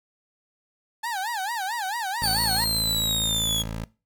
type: tone with vibrato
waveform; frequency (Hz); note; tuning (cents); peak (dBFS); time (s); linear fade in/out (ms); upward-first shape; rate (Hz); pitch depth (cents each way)
30% pulse; 848; G#5; +36; -24; 1.03-2.65; 10; sine; 4.5; 220
type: tone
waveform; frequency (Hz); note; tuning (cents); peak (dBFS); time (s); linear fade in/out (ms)
15% pulse; 55.1; A1; +3; -24; 2.22-3.84; 0
type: linear sweep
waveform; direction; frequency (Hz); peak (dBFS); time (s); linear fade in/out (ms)
sawtooth; down; 4601 to 3322; -20; 2.22-3.63; 20
effects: noise-tail reverb RT60 0.3 s tail -20 dB re dry